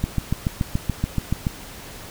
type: click train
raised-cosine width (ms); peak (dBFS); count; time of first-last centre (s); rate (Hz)
5; -8; 11; 0.04-1.469; 7
effects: pink hiss -39 dBFS RMS until 2.1 s

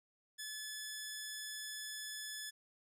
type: tone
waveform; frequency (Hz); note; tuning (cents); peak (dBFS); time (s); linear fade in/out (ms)
10% pulse; 1723; A6; -37; -34; 0.38-2.51; 20
effects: none

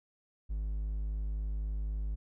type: tone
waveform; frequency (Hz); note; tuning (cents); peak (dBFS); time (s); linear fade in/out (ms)
triangle; 51.91; G#1; 0; -30; 0.49-2.16; 20
effects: none

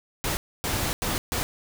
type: noise bursts at uneven times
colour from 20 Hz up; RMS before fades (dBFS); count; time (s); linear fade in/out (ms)
pink; -27; 4; 0.24-0.37 / 0.64-0.93 / 1.02-1.18 / 1.32-1.43; 0
effects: none

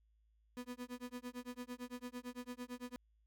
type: tone with tremolo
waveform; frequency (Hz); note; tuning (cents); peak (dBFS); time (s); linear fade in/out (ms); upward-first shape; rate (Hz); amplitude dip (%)
35% pulse; 246.9; B3; 0; -40; 0.57-2.96; 0; sine; 8.9; 100
effects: added 54 Hz sine -70 dBFS peak until 3.26 s

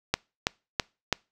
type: click train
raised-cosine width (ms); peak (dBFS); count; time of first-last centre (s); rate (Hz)
0.2; -5; 4; 0.14-1.127; 3.04
effects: noise-tail reverb RT60 0.3 s tail -26 dB re dry

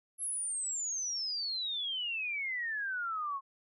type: exponential sweep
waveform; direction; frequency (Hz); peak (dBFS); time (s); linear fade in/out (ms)
sine; down; 11240 to 1070; -33; 0.18-3.41; 50
effects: none

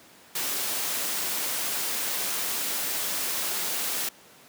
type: noise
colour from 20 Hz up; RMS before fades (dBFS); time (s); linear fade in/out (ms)
white; -29; 0.35-4.09; 5
effects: pink hiss -52 dBFS RMS until 4.48 s + high-pass 200 Hz 12 dB/octave

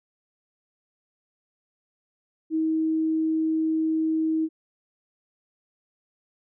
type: tone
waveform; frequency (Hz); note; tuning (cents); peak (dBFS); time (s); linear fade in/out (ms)
sine; 318.2; D#4; +39; -21; 2.5-4.49; 50
effects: none

